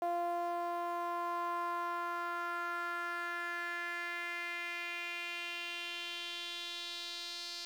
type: tone with band-pass filter sweep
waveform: sawtooth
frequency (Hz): 346.2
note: F4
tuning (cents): -15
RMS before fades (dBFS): -39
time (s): 0.02-7.65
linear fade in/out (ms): 0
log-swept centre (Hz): 720 to 4500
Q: 3.6
effects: 10-bit